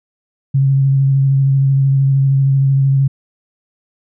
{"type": "tone with vibrato", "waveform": "sine", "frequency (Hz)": 136.3, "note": "C#3", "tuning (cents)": -29, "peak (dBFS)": -9, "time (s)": [0.54, 3.08], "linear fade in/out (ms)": 10, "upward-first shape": "square", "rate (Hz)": 13, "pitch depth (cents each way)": 14, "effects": []}